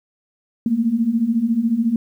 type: beating tone pair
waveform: sine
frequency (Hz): 220 / 234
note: A3 / A#3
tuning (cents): 0 / +7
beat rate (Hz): 14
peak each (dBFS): -21 / -17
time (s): 0.66-1.96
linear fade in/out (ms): 2
effects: 9-bit